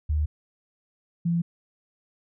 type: tone pair in turn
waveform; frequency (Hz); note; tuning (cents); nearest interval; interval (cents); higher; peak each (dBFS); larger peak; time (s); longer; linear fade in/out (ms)
sine; 75.7 / 169.94; D#2 / F3; -47 / -47; octave + major second; 1400; second; -21; neither; 0.09-0.26 / 1.25-1.42; neither; 10
effects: none